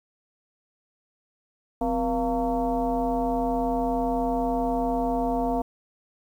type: tone with frequency modulation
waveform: sine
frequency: 476.2 Hz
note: A#4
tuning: 37 cents sharp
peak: -22 dBFS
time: 1.81-5.62 s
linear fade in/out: 5 ms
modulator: 218 Hz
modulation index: 1.7
effects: 9-bit